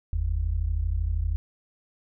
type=tone pair together; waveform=sine; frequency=47.55 / 80.3 Hz; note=F#1 / E2; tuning=+48 / -45 cents; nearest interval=major sixth; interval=907 cents; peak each=-26 dBFS; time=0.13-1.36 s; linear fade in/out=0 ms; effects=none